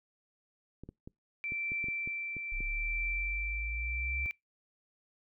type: clicks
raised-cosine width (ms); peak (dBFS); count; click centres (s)
3; -32; 10; 0.836 / 0.89 / 1.075 / 1.521 / 1.719 / 1.842 / 1.885 / 2.075 / 2.367 / 2.606
type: tone with tremolo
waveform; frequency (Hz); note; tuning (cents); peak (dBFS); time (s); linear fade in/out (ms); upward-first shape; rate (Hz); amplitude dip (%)
sine; 2341; D7; -6; -32; 1.44-4.31; 0; triangle; 0.77; 45
type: linear sweep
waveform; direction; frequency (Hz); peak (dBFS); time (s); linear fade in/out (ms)
sine; up; 31.74 to 68.1; -35; 2.52-4.26; 0
effects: noise-tail reverb RT60 0.2 s tail -26 dB re dry